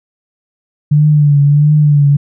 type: tone with vibrato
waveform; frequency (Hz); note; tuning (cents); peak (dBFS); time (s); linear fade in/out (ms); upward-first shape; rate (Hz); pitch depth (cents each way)
sine; 146.83; D3; 0; -5; 0.91-2.17; 10; triangle; 1.5; 60
effects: none